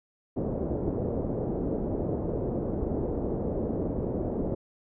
white low-pass noise, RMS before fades -30 dBFS, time 0.36-4.55 s, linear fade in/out 10 ms, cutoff 510 Hz, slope 24 dB/octave, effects none

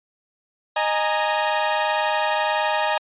sawtooth chord, D# suspended fourth, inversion none, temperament equal with one note detuned, 617.6 / 830.6 / 932.3 Hz, D#5 / G#5 / A#5, -13 / 0 / 0 cents, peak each -20 dBFS, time 0.76-2.98 s, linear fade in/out 5 ms, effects resampled to 8000 Hz

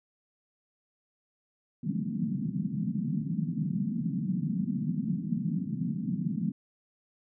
pink band-pass noise, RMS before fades -31 dBFS, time 1.83-6.52 s, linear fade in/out 10 ms, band 150 to 240 Hz, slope 48 dB/octave, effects none

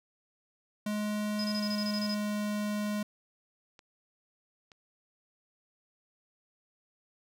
square tone with pitch glide, 210 to 208.7 Hz, G#3 to G#3, +19 to +9 cents, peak -31 dBFS, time 0.86-3.03 s, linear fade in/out 5 ms, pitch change -10 cents, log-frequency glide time 1.58-1.64 s
sine tone bursts, 5050 Hz, D#8, 25 cents sharp, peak -34 dBFS, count 10, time 1.39-2.144 s, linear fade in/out 2 ms, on 52 ms, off 26 ms
click train, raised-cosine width 0.2 ms, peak -35 dBFS, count 4, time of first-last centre 1.94-4.718 s, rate 1.08 Hz
effects none

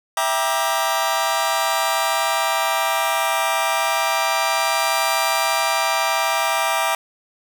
sawtooth chord, E half-diminished seventh, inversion none, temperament just, 659.3 / 791.1 / 949.3 / 1186.7 Hz, E5 / G5 / Bb5 / D6, 0 / +16 / +31 / +18 cents, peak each -20 dBFS, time 0.17-6.95 s, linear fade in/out 2 ms, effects none

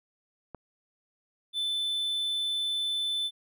click, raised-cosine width 1 ms, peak -26 dBFS, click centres 0.547 s
triangle tone, 3520 Hz, A7, in tune, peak -26 dBFS, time 1.53-3.31 s, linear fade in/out 50 ms
effects none

